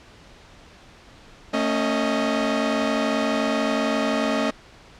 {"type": "tone cluster", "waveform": "sawtooth", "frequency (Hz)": [224.2, 275.5, 625], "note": ["A3", "C#4", "D#5"], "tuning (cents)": [33, -11, 8], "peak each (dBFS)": -21, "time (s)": [1.53, 4.51], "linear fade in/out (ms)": 10, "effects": ["pink hiss -48 dBFS RMS until 4.99 s", "low-pass 5000 Hz 12 dB/octave"]}